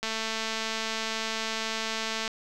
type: click train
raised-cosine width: 0.2 ms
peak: -14 dBFS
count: 500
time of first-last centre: 0.03-2.278 s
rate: 222 Hz
effects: none